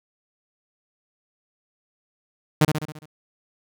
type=tone with echo; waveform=sawtooth; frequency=153.1 Hz; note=D#3; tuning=28 cents flat; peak=-9 dBFS; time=2.61-2.65 s; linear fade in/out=5 ms; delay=68 ms; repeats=6; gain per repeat=-5 dB; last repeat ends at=3.058 s; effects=none